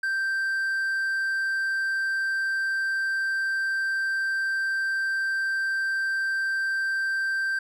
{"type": "tone", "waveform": "triangle", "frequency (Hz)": 1568, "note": "G6", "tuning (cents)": 0, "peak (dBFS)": -22, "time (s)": [0.03, 7.59], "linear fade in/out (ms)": 5, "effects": []}